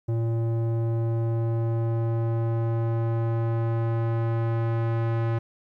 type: tone with low-pass filter sweep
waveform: square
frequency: 114.8 Hz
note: A#2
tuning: 26 cents flat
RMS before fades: -25 dBFS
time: 0.08-5.39 s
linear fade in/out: 10 ms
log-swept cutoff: 500 to 1700 Hz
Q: 0.77
effects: 11-bit